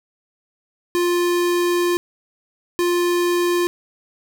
square tone bursts at uneven times, 350.5 Hz, F4, 6 cents sharp, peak -17 dBFS, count 2, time 0.95-1.97 / 2.79-3.67 s, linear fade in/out 0 ms, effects none

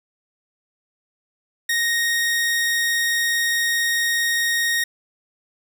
sawtooth tone, 1864.7 Hz, A#6, in tune, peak -15 dBFS, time 1.69-4.84 s, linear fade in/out 5 ms, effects none

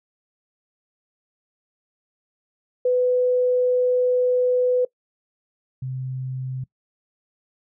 sine tone pair in turn, 499.3 / 129.9 Hz, B4 / C3, +19 / -12 cents, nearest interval octave + major seventh, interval 2331 cents, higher first, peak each -16 / -26 dBFS, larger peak first, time 2.85-4.85 / 5.82-6.64 s, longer first, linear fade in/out 5 ms, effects noise-tail reverb RT60 0.1 s tail -22 dB re dry

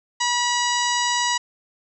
harmonic tone, 969 Hz, B5, 33 cents flat, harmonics 1 / 2 / 3 / 4 / 5 / 6 / 7 / 8, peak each -23 / -26 / -28 / -29 / -30 / -31 / -31 / -32 dBFS, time 0.2-1.38 s, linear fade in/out 10 ms, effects none

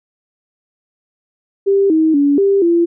sine tone with pitch steps, 394.9 / 317.4 / 284.9 / 395.6 / 340.4 Hz, G4 / D#4 / C#4 / G4 / F4, +13 / +35 / +48 / +16 / -44 cents, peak -9 dBFS, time 1.66-2.86 s, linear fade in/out 20 ms, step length 240 ms, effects none

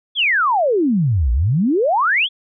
sine exponential two-way sweep, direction down then up, 3520 to 55.6 to 3520 Hz, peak -13 dBFS, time 0.15-2.29 s, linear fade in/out 50 ms, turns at 1.32 s, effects none

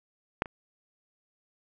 clicks, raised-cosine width 0.5 ms, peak -10 / -26 dBFS, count 2, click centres 0.421 / 0.458 s, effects none

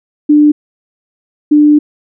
sine tone bursts at uneven times, 297.5 Hz, D4, 22 cents sharp, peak -3 dBFS, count 2, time 0.29-0.52 / 1.51-1.79 s, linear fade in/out 10 ms, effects none

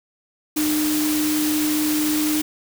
sine tone in noise, 304 Hz, D#4, 40 cents flat, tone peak -19 dBFS, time 0.56-2.42 s, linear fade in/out 10 ms, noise white, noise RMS -26 dBFS, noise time 0.56-2.42 s, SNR +4 dB, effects none

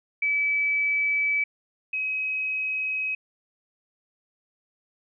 sine tone pair in turn, 2298 / 2541 Hz, D7 / D#7, -38 / +36 cents, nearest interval major second, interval 174 cents, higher second, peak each -21 / -25 dBFS, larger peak first, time 0.22-1.44 / 1.93-3.15 s, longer neither, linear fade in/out 5 ms, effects none

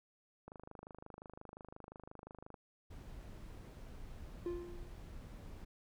click train, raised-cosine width 1 ms, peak -36 dBFS, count 54, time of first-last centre 0.48-2.542 s, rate 25.7 Hz
brown noise, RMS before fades -50 dBFS, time 2.9-5.65 s, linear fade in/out 10 ms
triangle tone with exponential decay, 349.2 Hz, F4, in tune, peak -33 dBFS, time 4.46-5.11 s, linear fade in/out 1 ms, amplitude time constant 140 ms
effects none

